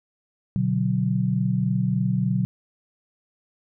sine chord, B minor, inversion none, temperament equal with one note detuned, 123.47 / 146.83 / 186.82 Hz, B2 / D3 / F#3, 0 / 0 / +17 cents, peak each -24 / -26 / -23 dBFS, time 0.56-2.45 s, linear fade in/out 0 ms, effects none

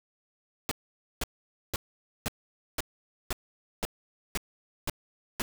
pink noise bursts, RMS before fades -30 dBFS, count 10, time 0.69-5.42 s, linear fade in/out 0 ms, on 23 ms, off 500 ms, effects none

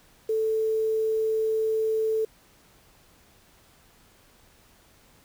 sine tone with quantisation, 440 Hz, A4, in tune, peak -22 dBFS, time 0.29-2.25 s, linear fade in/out 5 ms, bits 8, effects pink hiss -58 dBFS RMS until 5.24 s

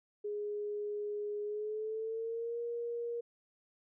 sine tone with pitch glide, 415.3 to 471.6 Hz, G#4 to A#4, 0 to +20 cents, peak -35 dBFS, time 0.24-3.21 s, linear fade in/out 10 ms, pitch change +220 cents, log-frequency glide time 1.44-2.59 s, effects none

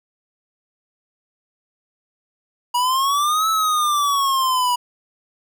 square exponential two-way sweep, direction up then down, 963 to 1313 to 971 Hz, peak -17 dBFS, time 2.74-4.76 s, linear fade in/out 10 ms, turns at 3.49 s, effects none

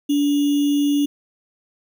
sine tone with sample-and-hold, 287.9 Hz, D4, 34 cents flat, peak -15 dBFS, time 0.09-1.06 s, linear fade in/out 10 ms, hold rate 3150 Hz, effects none

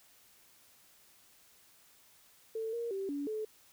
sine tone with pitch steps, 445.5 / 468.2 / 388.9 / 285.3 / 432.3 Hz, A4 / A#4 / G4 / C#4 / A4, +22 / +8 / -14 / +50 / -31 cents, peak -34 dBFS, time 2.55-3.45 s, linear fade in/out 5 ms, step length 180 ms, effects white hiss -63 dBFS RMS until 3.72 s

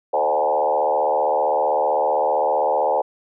sine tone with frequency modulation, 684 Hz, F5, 36 cents flat, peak -16 dBFS, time 0.13-3.02 s, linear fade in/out 10 ms, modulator 75.5 Hz, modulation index 2.9, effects none

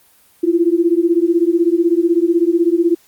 sine beating tone pair, 332.5 / 348.5 Hz, E4 / F4, +15 / -4 cents, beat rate 16 Hz, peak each -14 dBFS, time 0.43-2.95 s, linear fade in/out 10 ms, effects white hiss -52 dBFS RMS until 3.07 s + Opus 32 kbps

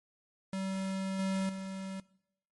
square tone with level steps, 191.7 Hz, G3, 38 cents flat, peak -34 / -31 / -39 dBFS, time 0.53-2 s, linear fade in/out 2 ms, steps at 1.19 / 1.49 s, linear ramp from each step 2 ms, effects noise-tail reverb RT60 0.8 s tail -21 dB re dry + MP3 48 kbps

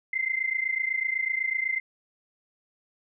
sine tone pair together, 2065 / 2093 Hz, C7 / C7, -23 / 0 cents, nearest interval unison, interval 23 cents, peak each -28 dBFS, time 0.13-1.8 s, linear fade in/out 5 ms, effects none

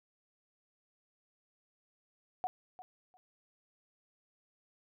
sine tone with echo, 740 Hz, F#5, in tune, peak -31 dBFS, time 2.44-2.47 s, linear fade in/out 0 ms, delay 350 ms, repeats 2, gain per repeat -15 dB, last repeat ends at 3.17 s, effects none

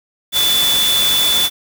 sine tone in noise, 3475 Hz, A7, 22 cents flat, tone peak -13 dBFS, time 0.32-1.5 s, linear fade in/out 50 ms, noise white, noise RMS -19 dBFS, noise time 0.32-1.5 s, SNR +3 dB, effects none

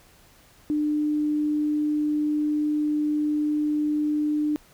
sine tone, 299.8 Hz, D4, 36 cents sharp, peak -21 dBFS, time 0.7-4.56 s, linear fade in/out 0 ms, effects pink hiss -55 dBFS RMS until 4.73 s

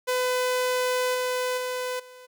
sawtooth tone with level steps, 503 Hz, B4, 32 cents sharp, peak -19 / -21 / -24 / -41 dBFS, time 0.07-2.27 s, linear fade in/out 20 ms, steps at 1.14 / 1.57 / 1.99 s, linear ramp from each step 10 ms, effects none

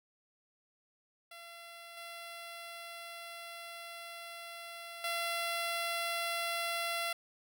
10% pulse tone with level steps, 681 Hz, F5, 44 cents flat, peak -40 / -36 / -25 dBFS, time 1.31-7.13 s, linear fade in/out 5 ms, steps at 1.97 / 5.04 s, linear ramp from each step 2 ms, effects none

